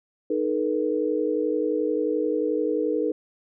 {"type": "tone cluster", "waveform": "sine", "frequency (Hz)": [308.9, 430.9, 482.3], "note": ["D#4", "A4", "B4"], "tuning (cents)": [-12, -36, -41], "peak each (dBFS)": -26, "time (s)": [0.3, 3.12], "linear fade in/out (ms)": 5, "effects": []}